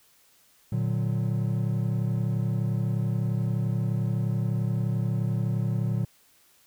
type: chord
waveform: triangle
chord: Bb augmented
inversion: none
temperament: equal with one note detuned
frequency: 116.54 / 148.11 / 185 Hz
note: Bb2 / D3 / F#3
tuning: 0 / +15 / 0 cents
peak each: -24 / -28 / -29 dBFS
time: 0.72-6.05 s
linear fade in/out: 5 ms
effects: white hiss -61 dBFS RMS until 6.66 s